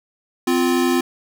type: tone pair together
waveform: square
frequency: 258.2 / 348.8 Hz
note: C4 / F4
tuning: -23 / -2 cents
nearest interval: perfect fourth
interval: 521 cents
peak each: -19 dBFS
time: 0.47-1.01 s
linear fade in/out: 5 ms
effects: none